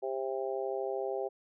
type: harmonic tone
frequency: 132.7 Hz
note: C3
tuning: 25 cents sharp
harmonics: 3 / 4 / 5 / 6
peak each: -35 / -37 / -39 / -41 dBFS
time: 0.02-1.29 s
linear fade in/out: 20 ms
effects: none